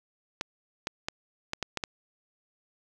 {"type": "clicks", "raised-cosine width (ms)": 0.2, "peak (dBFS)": -13, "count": 7, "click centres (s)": [0.411, 0.871, 1.085, 1.534, 1.627, 1.773, 1.838], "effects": []}